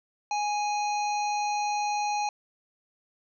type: harmonic tone with a mistuned harmonic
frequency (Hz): 830.6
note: G#5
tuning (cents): 0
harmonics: 1 / 3 / 5 / 7 / 8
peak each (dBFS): -26 / -36 / -40 / -43 / -44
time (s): 0.31-2.29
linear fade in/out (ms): 2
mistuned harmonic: 8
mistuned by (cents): -43
effects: none